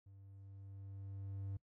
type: tone with level ramp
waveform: triangle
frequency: 98 Hz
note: G2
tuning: in tune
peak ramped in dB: -55 to -38 dBFS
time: 0.06-1.57 s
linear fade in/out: 5 ms
effects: noise-tail reverb RT60 0.1 s tail -23 dB re dry